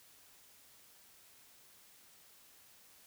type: silence
effects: white hiss -62 dBFS RMS until 3.06 s